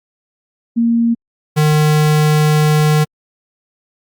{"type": "tone pair in turn", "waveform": ["sine", "square"], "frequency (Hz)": [232.6, 152.23], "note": ["A#3", "D#3"], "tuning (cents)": [-4, -38], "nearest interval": "perfect fifth", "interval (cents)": 734, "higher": "first", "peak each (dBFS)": -10, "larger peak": "neither", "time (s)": [[0.76, 1.15], [1.56, 3.05]], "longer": "second", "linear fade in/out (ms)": 20, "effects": ["Opus 48 kbps"]}